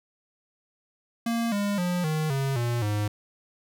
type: tone with pitch steps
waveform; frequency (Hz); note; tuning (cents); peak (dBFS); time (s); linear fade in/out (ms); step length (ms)
square; 231.9 / 203.1 / 177.79 / 155.67 / 136.3 / 119.35 / 104.5; A#3 / G#3 / F3 / D#3 / C#3 / A#2 / G#2; -9 / -38 / +31 / +1 / -29 / +41 / +11; -25; 1.26-3.08; 5; 260
effects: none